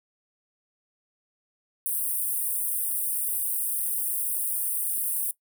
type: high-pass noise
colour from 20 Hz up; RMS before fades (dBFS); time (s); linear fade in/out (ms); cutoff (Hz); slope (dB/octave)
pink; -28; 1.86-5.31; 0; 8800; 96
effects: noise-tail reverb RT60 0.1 s tail -19 dB re dry